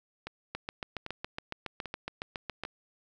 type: two click trains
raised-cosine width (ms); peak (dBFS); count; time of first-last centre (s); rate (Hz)
0.3; -22 / -19; 4 / 16; 0.27-2.651 / 0.55-2.636; 1.26 / 7.19
effects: none